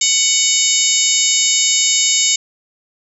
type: harmonic tone with a mistuned harmonic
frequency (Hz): 744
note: F#5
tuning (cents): +9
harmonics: 3 / 4 / 5 / 6 / 7 / 8 / 9 / 10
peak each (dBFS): -23 / -21 / -21 / -25 / -22 / -25 / -17 / -17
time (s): 0.01-2.36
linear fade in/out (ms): 5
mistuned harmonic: 10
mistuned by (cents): -24
effects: none